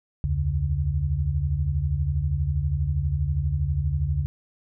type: tone cluster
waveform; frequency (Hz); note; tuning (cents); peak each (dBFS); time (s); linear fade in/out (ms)
sine; 71.5 / 83.9 / 140.8; D2 / E2 / C#3; -46 / +31 / +27; -26; 0.24-4.26; 0
effects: none